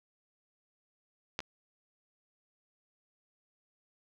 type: clicks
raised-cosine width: 0.2 ms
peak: -15 / -24 dBFS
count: 2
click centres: 1.391 / 1.404 s
effects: low-pass 6000 Hz 12 dB/octave + 9-bit